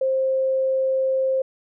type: tone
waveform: sine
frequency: 528 Hz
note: C5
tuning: 16 cents sharp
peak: -18 dBFS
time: 0.01-1.42 s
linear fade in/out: 5 ms
effects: none